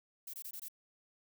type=noise bursts; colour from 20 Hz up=violet; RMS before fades=-45 dBFS; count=5; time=0.27-0.684 s; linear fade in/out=5 ms; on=66 ms; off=21 ms; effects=none